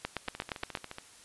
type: two click trains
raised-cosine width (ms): 0.3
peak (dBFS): -24 / -16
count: 11 / 7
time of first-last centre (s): 0.28-0.984 / 0.05-0.752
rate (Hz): 14.2 / 8.55
effects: white hiss -55 dBFS RMS until 1.24 s + resampled to 24000 Hz